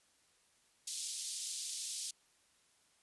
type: band-pass noise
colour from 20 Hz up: white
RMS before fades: -42 dBFS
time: 0.87-2.11 s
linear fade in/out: 5 ms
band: 3600 to 10000 Hz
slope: 24 dB/octave
effects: white hiss -71 dBFS RMS until 3.02 s + resampled to 24000 Hz